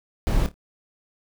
brown noise with echo, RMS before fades -20 dBFS, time 0.27-0.46 s, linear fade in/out 0 ms, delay 27 ms, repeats 3, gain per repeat -12 dB, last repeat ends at 0.541 s, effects none

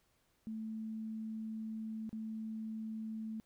sine tone with dropouts, 220 Hz, A3, in tune, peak -39 dBFS, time 0.47-3.4 s, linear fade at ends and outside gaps 0 ms, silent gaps 2.093-2.129 s, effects pink hiss -75 dBFS RMS until 3.45 s

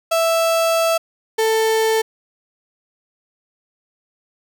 35% pulse tone pair in turn, 660 / 443.2 Hz, E5 / A4, +2 / +13 cents, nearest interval perfect fifth, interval 689 cents, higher first, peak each -13 dBFS, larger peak neither, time 0.11-0.98 / 1.38-2.02 s, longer first, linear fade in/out 10 ms, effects none

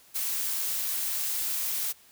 blue noise, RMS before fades -30 dBFS, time 0.14-1.93 s, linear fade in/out 20 ms, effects white hiss -57 dBFS RMS until 2.11 s

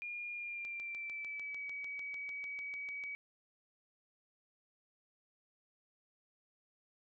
sine tone with pitch glide, 2420 to 2271 Hz, D#7 to C#7, -49 to +41 cents, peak -40 dBFS, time 0.02-3.15 s, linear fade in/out 0 ms, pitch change -110 cents, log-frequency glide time 0.34-1.65 s
click train, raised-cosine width 0.2 ms, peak -36 dBFS, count 17, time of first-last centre 0.65-3.038 s, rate 6.7 Hz
effects none

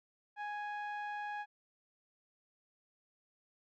sawtooth tone with low-pass filter, 830.6 Hz, G#5, in tune, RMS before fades -41 dBFS, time 0.36-1.46 s, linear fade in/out 50 ms, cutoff 1800 Hz, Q 1.3, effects none

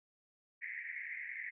white band-pass noise, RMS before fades -44 dBFS, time 0.61-1.51 s, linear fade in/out 20 ms, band 1800 to 2200 Hz, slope 96 dB/octave, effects none

